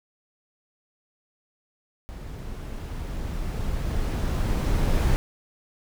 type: noise with level ramp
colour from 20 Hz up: brown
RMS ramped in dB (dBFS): -37 to -20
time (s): 2.09-5.16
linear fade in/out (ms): 0
effects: none